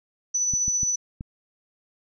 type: tone with tremolo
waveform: sine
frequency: 5970 Hz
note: F#8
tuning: 15 cents sharp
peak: -20 dBFS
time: 0.34-0.96 s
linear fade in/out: 10 ms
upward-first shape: sine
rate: 15 Hz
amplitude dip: 30%
type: clicks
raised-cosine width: 5 ms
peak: -21 dBFS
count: 4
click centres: 0.537 / 0.681 / 0.832 / 1.209 s
effects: none